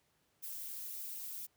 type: noise with flanger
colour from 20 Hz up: violet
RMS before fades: -44 dBFS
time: 0.42-1.47 s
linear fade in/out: 20 ms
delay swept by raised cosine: 0.31 to 3.31 ms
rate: 4 Hz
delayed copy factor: +0.65
effects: pink hiss -75 dBFS RMS until 1.56 s + high-pass 80 Hz 12 dB/octave